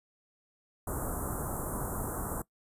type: band-stop noise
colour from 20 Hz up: pink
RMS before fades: -35 dBFS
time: 0.87-2.42 s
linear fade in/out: 5 ms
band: 1400 to 7900 Hz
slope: 48 dB/octave
effects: noise-tail reverb RT60 0.1 s tail -20 dB re dry + resampled to 32000 Hz